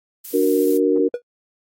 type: noise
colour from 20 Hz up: violet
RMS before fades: -32 dBFS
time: 0.24-0.78 s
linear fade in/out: 10 ms
type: chord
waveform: sine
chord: D augmented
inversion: none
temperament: equal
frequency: 293.7 / 370 / 466.2 Hz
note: D4 / F#4 / A#4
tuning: 0 / 0 / 0 cents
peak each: -19 / -19 / -18 dBFS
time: 0.33-1.09 s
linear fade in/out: 20 ms
type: tone with exponential decay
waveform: triangle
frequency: 484.3 Hz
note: B4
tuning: 34 cents flat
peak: -15 dBFS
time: 1.14-1.22 s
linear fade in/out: 2 ms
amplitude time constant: 16 ms
effects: AAC 48 kbps